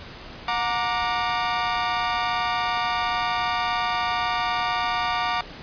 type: chord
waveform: sawtooth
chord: Gb augmented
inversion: none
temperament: equal with one note detuned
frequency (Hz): 725.2 / 932.3 / 1174.7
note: Gb5 / Bb5 / D6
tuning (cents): -35 / 0 / 0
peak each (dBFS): -23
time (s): 0.48-5.41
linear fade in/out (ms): 2
effects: pink hiss -40 dBFS RMS until 5.62 s + resampled to 11025 Hz